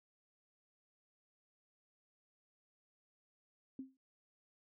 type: tone with exponential decay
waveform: sine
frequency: 264.3 Hz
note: C4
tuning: 18 cents sharp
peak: -39 dBFS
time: 3.79-3.97 s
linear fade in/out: 2 ms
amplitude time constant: 37 ms
effects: none